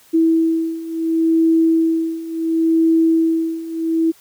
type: beating tone pair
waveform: sine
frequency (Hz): 325.7 / 326.41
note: E4 / E4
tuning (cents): -21 / -17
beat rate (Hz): 0.71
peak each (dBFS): -18 / -15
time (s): 0.13-4.12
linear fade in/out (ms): 20
effects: white hiss -50 dBFS RMS until 4.2 s